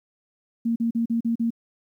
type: tone bursts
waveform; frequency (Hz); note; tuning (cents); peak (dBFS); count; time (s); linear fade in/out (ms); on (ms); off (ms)
sine; 231.2; A#3; -14; -20; 6; 0.65-1.505; 10; 110; 39
effects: 10-bit